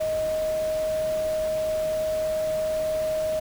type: tone in noise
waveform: sine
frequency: 626 Hz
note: D#5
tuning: 10 cents sharp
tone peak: -23 dBFS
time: 0-3.4 s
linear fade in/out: 10 ms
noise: pink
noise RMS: -39 dBFS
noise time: 0-3.4 s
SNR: +13 dB
effects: none